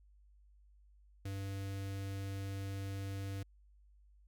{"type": "tone with notch filter", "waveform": "square", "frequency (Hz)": 98, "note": "G2", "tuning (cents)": 0, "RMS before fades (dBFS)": -41, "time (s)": [1.25, 3.43], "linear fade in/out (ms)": 5, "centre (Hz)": 960, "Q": 1.6, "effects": ["added 50 Hz sine -61 dBFS peak until 4.27 s"]}